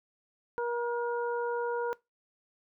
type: harmonic tone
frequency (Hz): 476.2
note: A#4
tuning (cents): +37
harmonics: 1 / 2 / 3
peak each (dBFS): -31 / -34 / -38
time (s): 0.58-1.93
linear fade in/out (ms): 0
effects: noise-tail reverb RT60 0.2 s tail -21 dB re dry